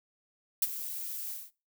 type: noise with ADSR envelope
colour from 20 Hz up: violet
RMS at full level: -24 dBFS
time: 0.62-1.51 s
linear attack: 4 ms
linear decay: 37 ms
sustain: -14 dB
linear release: 200 ms
effects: noise-tail reverb RT60 0.3 s tail -21 dB re dry